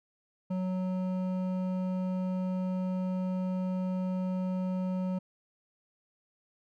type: tone with hard clipping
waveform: sine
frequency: 185 Hz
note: F#3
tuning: in tune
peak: -31 dBFS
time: 0.5-5.19 s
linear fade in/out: 10 ms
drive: 10 dB
effects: none